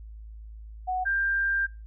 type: tone pair in turn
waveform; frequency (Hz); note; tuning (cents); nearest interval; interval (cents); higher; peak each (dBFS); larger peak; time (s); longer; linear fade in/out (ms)
sine; 740 / 1589; F#5 / G6; 0 / +23; octave + minor second; 1323; second; -25 / -23; second; 0.87-1.05 / 1.05-1.67; second; 20
effects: noise-tail reverb RT60 0.3 s tail -23 dB re dry + added 54 Hz sine -40 dBFS peak until 1.86 s